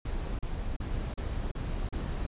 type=noise bursts; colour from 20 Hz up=brown; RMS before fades=-33 dBFS; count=6; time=0.05-2.265 s; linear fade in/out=5 ms; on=340 ms; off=35 ms; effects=resampled to 8000 Hz